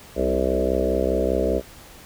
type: harmonic tone with a mistuned harmonic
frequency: 65 Hz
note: C2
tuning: 11 cents flat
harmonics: 1 / 3 / 4 / 5 / 6 / 7 / 8 / 9 / 10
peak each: -27 / -30 / -30 / -29 / -27 / -27 / -26 / -27 / -29 dBFS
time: 0.15-1.62 s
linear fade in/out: 50 ms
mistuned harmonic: 6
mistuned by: +15 cents
effects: pink hiss -45 dBFS RMS until 2.05 s